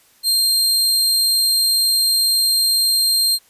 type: tone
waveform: sawtooth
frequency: 4186 Hz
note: C8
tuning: in tune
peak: -11 dBFS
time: 0.23-3.39 s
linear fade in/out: 50 ms
effects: white hiss -54 dBFS RMS until 3.49 s + resampled to 32000 Hz